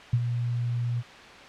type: tone with ADSR envelope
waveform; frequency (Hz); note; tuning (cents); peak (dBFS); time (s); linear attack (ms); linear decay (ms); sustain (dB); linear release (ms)
sine; 120; B2; -49; -17; 0.13-1.03; 5; 53; -8; 41
effects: white hiss -45 dBFS RMS until 1.48 s + low-pass 3000 Hz 12 dB/octave